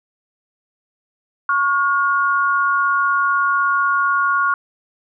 sine tone pair together, 1108.7 / 1424.7 Hz, C#6 / F6, 0 / +34 cents, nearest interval major third, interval 434 cents, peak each -17 dBFS, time 1.49-4.54 s, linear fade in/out 2 ms, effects none

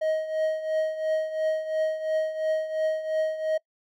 triangle tone with tremolo, 629 Hz, D#5, 19 cents sharp, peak -19 dBFS, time 0.01-3.58 s, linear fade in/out 10 ms, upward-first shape triangle, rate 2.9 Hz, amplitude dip 75%, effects noise-tail reverb RT60 0.1 s tail -24 dB re dry

